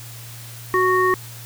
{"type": "harmonic tone", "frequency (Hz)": 370, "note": "F#4", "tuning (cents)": 0, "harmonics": [1, 3, 5], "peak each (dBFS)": [-18, -18, -22], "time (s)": [0.74, 1.14], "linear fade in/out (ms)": 0, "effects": ["added 117 Hz sine -37 dBFS peak until 1.45 s", "white hiss -40 dBFS RMS until 1.45 s"]}